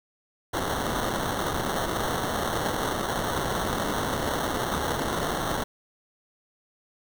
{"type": "noise with sample-and-hold", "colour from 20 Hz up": "white", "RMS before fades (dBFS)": -28, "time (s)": [0.53, 5.64], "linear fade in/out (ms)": 10, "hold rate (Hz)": 2450, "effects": []}